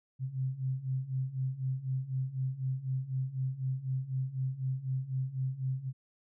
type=beating tone pair; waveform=sine; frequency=129.1 / 133.1 Hz; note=C3 / C3; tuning=-23 / +30 cents; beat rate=4 Hz; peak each=-36 / -33 dBFS; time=0.19-5.93 s; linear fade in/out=50 ms; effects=none